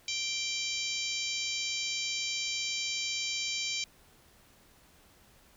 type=harmonic tone; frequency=784 Hz; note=G5; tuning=in tune; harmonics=3 / 4 / 5 / 6 / 7 / 8 / 9; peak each=-37 / -38 / -39 / -40 / -40 / -41 / -42 dBFS; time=0.08-3.84 s; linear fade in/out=2 ms; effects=pink hiss -61 dBFS RMS until 5.56 s